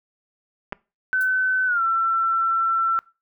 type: clicks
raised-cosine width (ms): 0.5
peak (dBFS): -15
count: 2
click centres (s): 0.724 / 0.729
type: tone with pitch glide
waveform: sine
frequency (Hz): 1518 to 1344.6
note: F#6 to E6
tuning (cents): +44 to +34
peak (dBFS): -18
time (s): 1.13-2.99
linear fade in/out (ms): 0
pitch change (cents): -210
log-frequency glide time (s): 1.66-1.82
type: noise with exponential decay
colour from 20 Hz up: violet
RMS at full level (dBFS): -34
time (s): 1.21-1.32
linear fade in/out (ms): 0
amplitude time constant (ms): 22
effects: noise-tail reverb RT60 0.3 s tail -23 dB re dry